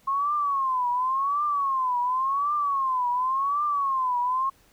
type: tone with vibrato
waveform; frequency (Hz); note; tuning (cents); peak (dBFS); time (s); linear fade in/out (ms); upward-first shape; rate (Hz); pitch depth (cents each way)
sine; 1075; C6; +47; -22; 0.07-4.5; 10; triangle; 0.91; 190
effects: pink hiss -60 dBFS RMS until 4.72 s